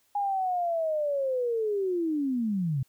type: linear sweep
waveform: sine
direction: down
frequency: 823 to 125.2 Hz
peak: -25 dBFS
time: 0.15-2.83 s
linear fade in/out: 5 ms
effects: white hiss -68 dBFS RMS until 2.88 s